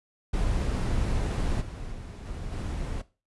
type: noise with level steps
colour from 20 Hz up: brown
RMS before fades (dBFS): -27 / -37 / -39 / -36 / -32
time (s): 0.33-3.02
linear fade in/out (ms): 10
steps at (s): 1.6 / 1.91 / 2.25 / 2.51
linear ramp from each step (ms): 20
effects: noise-tail reverb RT60 0.3 s tail -17 dB re dry + resampled to 24000 Hz